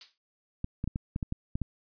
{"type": "noise with exponential decay", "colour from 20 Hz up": "violet", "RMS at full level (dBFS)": -30, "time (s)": [0.01, 0.18], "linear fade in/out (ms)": 1, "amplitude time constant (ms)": 36}
{"type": "clicks", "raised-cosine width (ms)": 5, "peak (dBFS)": -19, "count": 9, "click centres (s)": [0.644, 0.841, 0.876, 0.959, 1.161, 1.228, 1.324, 1.555, 1.617]}
{"effects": ["resampled to 11025 Hz"]}